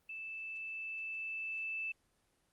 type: tone with level ramp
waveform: sine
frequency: 2637 Hz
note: E7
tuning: in tune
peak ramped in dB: -42 to -36 dBFS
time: 0.09-1.92 s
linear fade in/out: 5 ms
effects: pink hiss -75 dBFS RMS until 2.52 s + Opus 32 kbps